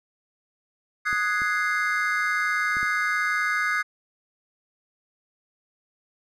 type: chord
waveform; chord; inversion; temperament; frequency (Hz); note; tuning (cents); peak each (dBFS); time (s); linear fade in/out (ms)
triangle; Ab dominant seventh; second; equal; 1244.5 / 1480 / 1661.2 / 2093; Eb6 / Gb6 / Ab6 / C7; 0 / 0 / 0 / 0; -26; 1.05-3.83; 20
type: clicks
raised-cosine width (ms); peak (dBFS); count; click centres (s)
3; -27; 4; 1.129 / 1.419 / 2.769 / 2.83
effects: none